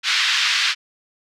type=band-pass noise; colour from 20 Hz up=white; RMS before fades=-19 dBFS; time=0.03-0.75 s; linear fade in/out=50 ms; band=1400 to 4500 Hz; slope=24 dB/octave; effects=none